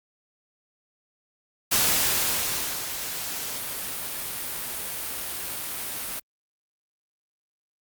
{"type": "noise with ADSR envelope", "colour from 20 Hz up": "white", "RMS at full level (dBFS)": -21, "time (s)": [1.71, 6.2], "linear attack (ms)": 15, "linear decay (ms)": 1100, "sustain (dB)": -11, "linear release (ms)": 14, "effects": ["Opus 48 kbps"]}